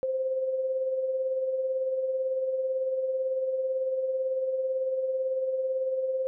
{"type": "tone with tremolo", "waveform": "sine", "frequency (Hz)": 523.3, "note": "C5", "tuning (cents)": 0, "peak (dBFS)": -24, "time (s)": [0.03, 6.27], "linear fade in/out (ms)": 0, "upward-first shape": "sine", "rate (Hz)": 18, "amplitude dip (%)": 40, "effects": []}